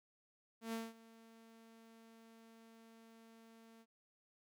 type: tone with ADSR envelope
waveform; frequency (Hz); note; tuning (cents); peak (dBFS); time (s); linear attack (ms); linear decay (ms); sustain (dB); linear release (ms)
sawtooth; 226.4; A3; +50; -35; 0.61-3.86; 120; 200; -21; 52
effects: none